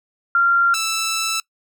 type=tone pair in turn; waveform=sine / 10% pulse; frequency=1384 / 1321.1 Hz; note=F6 / E6; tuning=-16 / +3 cents; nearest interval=minor second; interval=81 cents; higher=first; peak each=-12 dBFS; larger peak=neither; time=0.35-0.74 / 0.74-1.4 s; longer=second; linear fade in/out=2 ms; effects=noise-tail reverb RT60 0.1 s tail -23 dB re dry